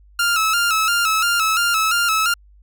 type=tone with vibrato; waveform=sawtooth; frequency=1348 Hz; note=E6; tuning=38 cents sharp; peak=-12 dBFS; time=0.19-2.34 s; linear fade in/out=5 ms; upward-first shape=square; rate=2.9 Hz; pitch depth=64 cents each way; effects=added 50 Hz sine -46 dBFS peak until 2.62 s